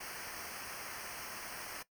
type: noise with comb filter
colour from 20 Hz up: pink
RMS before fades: -45 dBFS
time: 0-1.83 s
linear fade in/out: 10 ms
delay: 0.27 ms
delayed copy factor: -0.85
effects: noise-tail reverb RT60 0.1 s tail -17 dB re dry